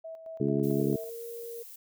sine tone with tremolo, 650 Hz, E5, 24 cents flat, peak -38 dBFS, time 0.04-1.1 s, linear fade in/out 10 ms, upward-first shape square, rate 4.5 Hz, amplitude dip 55%
harmonic tone, 70 Hz, C#2, 18 cents sharp, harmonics 2 / 3 / 4 / 5 / 6, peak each -31 / -31 / -31 / -31 / -31 dBFS, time 0.4-0.96 s, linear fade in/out 5 ms
violet noise, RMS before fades -47 dBFS, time 0.63-1.76 s, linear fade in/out 5 ms
sine tone with pitch glide, 458.2 to 466.2 Hz, A#4 to A#4, -30 to 0 cents, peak -38 dBFS, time 0.78-1.63 s, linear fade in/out 10 ms, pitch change +30 cents, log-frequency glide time 1.02-1.26 s
effects none

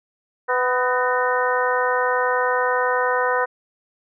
harmonic tone with a mistuned harmonic, 250 Hz, B3, 21 cents sharp, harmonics 2 / 3 / 4 / 5 / 6 / 7, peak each -22 / -27 / -23 / -27 / -25 / -27 dBFS, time 0.48-3.46 s, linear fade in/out 20 ms, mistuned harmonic 7, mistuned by +76 cents, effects none

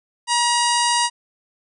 harmonic tone with a mistuned harmonic, 954 Hz, A#5, 40 cents sharp, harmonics 1 / 2 / 3 / 4 / 5 / 6 / 7 / 8 / 9 / 10, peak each -19 / -26 / -25 / -28 / -25 / -29 / -31 / -30 / -29 / -31 dBFS, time 0.27-1.1 s, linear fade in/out 50 ms, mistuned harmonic 7, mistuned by -52 cents, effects none

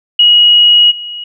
sine tone with level steps, 2900 Hz, F#7, 35 cents flat, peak -3 / -21 dBFS, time 0.19-1.24 s, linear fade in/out 5 ms, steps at 0.9 s, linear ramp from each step 20 ms, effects none

